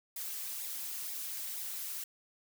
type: noise with flanger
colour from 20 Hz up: blue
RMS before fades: -40 dBFS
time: 0.16-2.04 s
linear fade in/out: 5 ms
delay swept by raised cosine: 0.66 to 4.76 ms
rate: 2.1 Hz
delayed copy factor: -0.7
effects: none